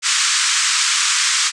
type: band-pass noise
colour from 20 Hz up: white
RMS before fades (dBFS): -17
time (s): 0.02-1.52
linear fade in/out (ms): 50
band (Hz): 1100 to 8200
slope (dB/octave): 48
effects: resampled to 24000 Hz